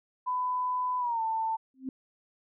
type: tone with pitch glide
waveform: sine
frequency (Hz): 1001 to 891.8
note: B5 to A5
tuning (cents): +23 to +23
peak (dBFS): -27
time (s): 0.26-1.57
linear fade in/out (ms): 20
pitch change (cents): -200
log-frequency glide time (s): 0.99-1.22
type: tone with exponential growth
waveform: sine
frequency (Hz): 262.4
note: C4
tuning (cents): +5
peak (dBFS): -28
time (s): 1.74-1.89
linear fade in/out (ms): 2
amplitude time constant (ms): 32
effects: none